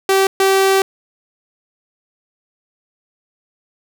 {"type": "tone bursts at uneven times", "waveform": "sawtooth", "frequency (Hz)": 386.7, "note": "G4", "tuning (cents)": -24, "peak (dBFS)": -7, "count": 2, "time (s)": [[0.09, 0.27], [0.4, 0.82]], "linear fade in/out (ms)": 2, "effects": []}